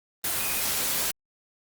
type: tone in noise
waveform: sine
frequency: 2489 Hz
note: D#7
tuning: in tune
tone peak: -35 dBFS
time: 0.4-0.6 s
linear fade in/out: 2 ms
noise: white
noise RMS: -27 dBFS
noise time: 0.24-1.11 s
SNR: -11 dB
effects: Opus 24 kbps